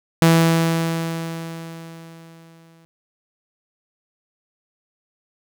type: tone with exponential decay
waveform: sawtooth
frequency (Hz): 164.81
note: E3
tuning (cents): 0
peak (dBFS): -6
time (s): 0.22-2.85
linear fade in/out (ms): 0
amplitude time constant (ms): 570
effects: none